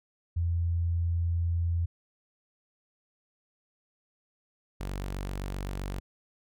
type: tone pair in turn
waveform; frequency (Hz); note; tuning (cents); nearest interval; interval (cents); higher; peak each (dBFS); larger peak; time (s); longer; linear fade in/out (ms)
sine / sawtooth; 85 / 47.7; F2 / G1; -46 / -47; minor seventh; 1001; first; -25 / -29; first; 0.36-1.86 / 4.8-6; first; 10
effects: none